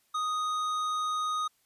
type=tone with tanh clipping; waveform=triangle; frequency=1244.5 Hz; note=D#6; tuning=in tune; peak=-30 dBFS; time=0.14-1.48 s; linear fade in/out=10 ms; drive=16 dB; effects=white hiss -70 dBFS RMS until 1.65 s + resampled to 32000 Hz